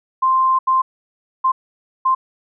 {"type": "tone bursts at uneven times", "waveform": "sine", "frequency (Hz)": 1046.5, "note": "C6", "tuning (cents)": 0, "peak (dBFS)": -12, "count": 4, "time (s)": [[0.22, 0.59], [0.67, 0.82], [1.44, 1.52], [2.05, 2.15]], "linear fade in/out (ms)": 10, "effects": []}